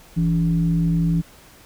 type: tone with frequency modulation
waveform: sine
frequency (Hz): 166.1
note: E3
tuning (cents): +13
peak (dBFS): -16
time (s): 0.16-1.22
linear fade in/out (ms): 20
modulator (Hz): 121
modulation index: 0.51
effects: pink hiss -48 dBFS RMS until 1.65 s